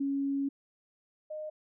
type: tone pair in turn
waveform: sine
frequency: 277.2 / 614.8 Hz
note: C#4 / D#5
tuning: 0 / -21 cents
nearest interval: octave + major second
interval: 1379 cents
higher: second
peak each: -28 / -36 dBFS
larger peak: first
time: 0-0.49 / 1.3-1.5 s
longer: first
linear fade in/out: 10 ms
effects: none